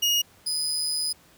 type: tone pair in turn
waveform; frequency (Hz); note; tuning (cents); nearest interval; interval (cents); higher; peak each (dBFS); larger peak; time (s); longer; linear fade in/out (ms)
30% pulse; 2871 / 4989; F7 / D#8; +47 / +4; minor seventh; 957; second; -17 / -22; first; 0.02-0.22 / 0.46-1.13; second; 10
effects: pink hiss -56 dBFS RMS until 1.37 s + high-pass 60 Hz 12 dB/octave